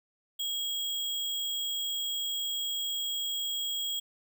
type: tone with sample-and-hold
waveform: sine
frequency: 3288 Hz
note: G#7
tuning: 18 cents flat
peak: -30 dBFS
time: 0.39-4 s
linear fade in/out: 10 ms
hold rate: 11025 Hz
effects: none